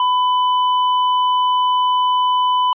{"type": "tone with tanh clipping", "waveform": "sine", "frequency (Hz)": 1000, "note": "B5", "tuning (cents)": 21, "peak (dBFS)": -15, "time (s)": [0, 2.73], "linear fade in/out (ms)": 2, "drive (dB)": 12, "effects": ["resampled to 8000 Hz"]}